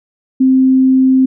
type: tone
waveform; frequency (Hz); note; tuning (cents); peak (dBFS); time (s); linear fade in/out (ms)
sine; 261.6; C4; 0; -6; 0.4-1.26; 10
effects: none